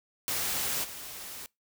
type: noise with level steps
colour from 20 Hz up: white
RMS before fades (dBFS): -31 / -42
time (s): 0.28-1.46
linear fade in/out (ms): 0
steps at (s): 0.83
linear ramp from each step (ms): 20
effects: noise-tail reverb RT60 0.2 s tail -24 dB re dry